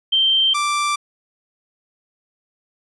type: tone pair in turn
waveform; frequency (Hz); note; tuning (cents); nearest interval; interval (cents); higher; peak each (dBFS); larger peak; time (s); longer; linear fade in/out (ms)
sine / sawtooth; 3136 / 1174.7; G7 / D6; 0 / 0; octave + perfect fourth; 1700; first; -13 / -14; first; 0.12-0.54 / 0.54-0.96; neither; 10
effects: resampled to 24000 Hz

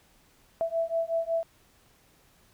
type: beating tone pair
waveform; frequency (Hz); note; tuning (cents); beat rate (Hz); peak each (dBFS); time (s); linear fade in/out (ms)
sine; 659.3 / 664.7; E5 / E5; 0 / +14; 5.4; -29; 0.61-1.43; 0
effects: pink hiss -62 dBFS RMS until 2.53 s

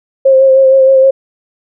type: tone with vibrato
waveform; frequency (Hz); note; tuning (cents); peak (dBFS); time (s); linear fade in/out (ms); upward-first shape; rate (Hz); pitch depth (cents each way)
sine; 532; C5; +29; -3; 0.25-1.11; 10; sine; 6.4; 23
effects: none

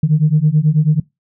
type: beating tone pair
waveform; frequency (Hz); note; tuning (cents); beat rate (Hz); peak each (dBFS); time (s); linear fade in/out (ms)
sine; 148.5 / 157.7; D3 / D#3; +20 / +24; 9.2; -12; 0.03-1; 5
effects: noise-tail reverb RT60 0.2 s tail -23 dB re dry + tanh soft clip ceiling -3 dBFS

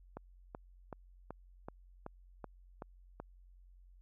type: click train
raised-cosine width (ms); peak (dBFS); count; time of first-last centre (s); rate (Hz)
1; -29; 9; 0.17-3.2; 2.64
effects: added 45 Hz sine -57 dBFS peak until 4.01 s

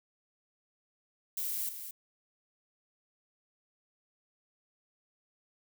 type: noise with echo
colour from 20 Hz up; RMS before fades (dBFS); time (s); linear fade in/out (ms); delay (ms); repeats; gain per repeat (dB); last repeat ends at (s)
violet; -35; 1.37-1.69; 2; 220; 1; -8; 1.91
effects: none

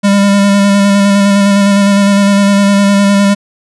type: tone with vibrato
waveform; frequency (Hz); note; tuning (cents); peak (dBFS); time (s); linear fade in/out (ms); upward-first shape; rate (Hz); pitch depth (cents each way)
square; 200; G3; +35; -6; 0.03-3.35; 20; square; 9.8; 17
effects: resampled to 24000 Hz

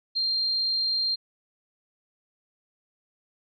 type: tone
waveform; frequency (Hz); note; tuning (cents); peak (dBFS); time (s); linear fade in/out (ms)
sine; 4186; C8; 0; -23; 0.15-1.16; 20
effects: none

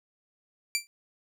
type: tone with exponential decay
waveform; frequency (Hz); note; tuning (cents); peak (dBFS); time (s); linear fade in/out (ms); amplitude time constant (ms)
15% pulse; 2349; D7; 0; -15; 0.75-0.87; 0; 25
effects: none

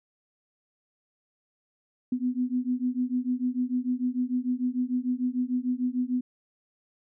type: beating tone pair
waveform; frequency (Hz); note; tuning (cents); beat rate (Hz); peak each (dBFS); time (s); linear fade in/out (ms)
sine; 246.9 / 253.6; B3 / B3; 0 / +46; 6.7; -28; 2.12-6.21; 5
effects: none

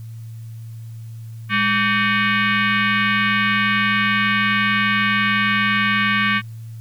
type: tone with frequency modulation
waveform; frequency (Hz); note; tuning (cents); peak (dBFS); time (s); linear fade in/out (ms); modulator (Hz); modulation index
sine; 204.7; G#3; -25; -15; 1.49-6.42; 50; 676; 3.8
effects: added 113 Hz sine -31 dBFS peak until 6.8 s + white hiss -55 dBFS RMS until 6.8 s

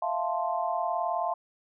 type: chord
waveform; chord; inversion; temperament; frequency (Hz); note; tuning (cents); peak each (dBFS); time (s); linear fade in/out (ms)
sine; F major seventh; third; equal; 659.3 / 698.5 / 880 / 1046.5; E5 / F5 / A5 / C6; 0 / 0 / 0 / 0; -33 / -30 / -33 / -33; 0.02-1.34; 5
effects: none

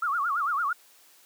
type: tone with vibrato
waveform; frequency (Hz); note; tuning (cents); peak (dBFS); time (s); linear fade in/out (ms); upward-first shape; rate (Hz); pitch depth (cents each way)
sine; 1255; D#6; +15; -24; 0.02-0.73; 5; sine; 8.9; 230
effects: white hiss -57 dBFS RMS until 1.25 s + high-pass 300 Hz 12 dB/octave

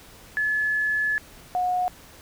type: tone pair in turn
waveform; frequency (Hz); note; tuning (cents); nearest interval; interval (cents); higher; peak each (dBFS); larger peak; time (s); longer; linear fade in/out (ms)
sine; 1716 / 726.3; A6 / F#5; -44 / -32; octave + minor third; 1488; first; -21; neither; 0.37-1.18 / 1.55-1.88; first; 0
effects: pink hiss -48 dBFS RMS until 2.21 s

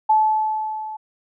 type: tone with level ramp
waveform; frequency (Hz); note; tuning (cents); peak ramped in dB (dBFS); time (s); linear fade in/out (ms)
sine; 866; A5; -28; -11 to -29; 0.09-0.97; 10
effects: none

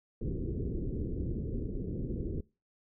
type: low-pass noise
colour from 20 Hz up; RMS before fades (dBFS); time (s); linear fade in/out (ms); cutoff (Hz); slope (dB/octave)
pink; -35; 0.21-2.41; 5; 440; 48
effects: noise-tail reverb RT60 0.3 s tail -23 dB re dry

